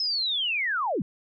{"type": "linear sweep", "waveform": "sine", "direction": "down", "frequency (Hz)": [5240, 138.59], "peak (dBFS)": -24, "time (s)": [0, 1.02], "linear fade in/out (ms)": 2, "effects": []}